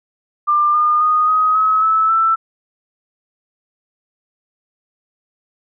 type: tone with pitch steps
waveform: sine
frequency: 1193 / 1214.6 / 1236.5 / 1258.8 / 1281.6 / 1304.7 / 1328.3 Hz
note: D6 / D#6 / D#6 / D#6 / E6 / E6 / E6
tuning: +27 / -42 / -11 / +20 / -49 / -18 / +13 cents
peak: -11 dBFS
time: 0.47-2.36 s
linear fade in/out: 20 ms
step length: 270 ms
effects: none